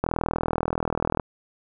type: click train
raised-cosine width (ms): 1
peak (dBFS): -9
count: 48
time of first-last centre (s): 0.04-1.198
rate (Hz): 40.6
effects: none